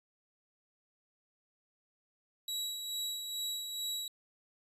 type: tone with tremolo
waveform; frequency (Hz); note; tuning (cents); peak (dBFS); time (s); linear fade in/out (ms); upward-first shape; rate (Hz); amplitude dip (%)
sawtooth; 3890; B7; -27; -31; 2.48-4.08; 2; sine; 2.3; 45
effects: resampled to 32000 Hz